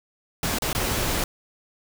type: noise with dropouts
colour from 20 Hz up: pink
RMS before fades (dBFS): -25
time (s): 0.43-1.24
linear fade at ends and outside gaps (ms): 2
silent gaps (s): 0.586-0.62 / 0.73-0.749
effects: none